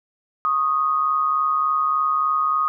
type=tone pair together; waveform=sine; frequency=1101.1 / 1244.5 Hz; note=C#6 / D#6; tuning=-12 / 0 cents; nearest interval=major second; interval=212 cents; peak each=-25 / -18 dBFS; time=0.45-2.68 s; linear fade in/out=0 ms; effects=none